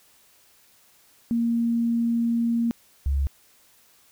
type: tone pair in turn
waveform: sine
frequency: 233.1 / 69.3 Hz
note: A#3 / C#2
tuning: 0 / 0 cents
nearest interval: octave + major sixth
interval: 2100 cents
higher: first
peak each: -20 dBFS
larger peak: neither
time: 1.31-2.71 / 3.06-3.27 s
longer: first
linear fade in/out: 0 ms
effects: white hiss -58 dBFS RMS until 4.11 s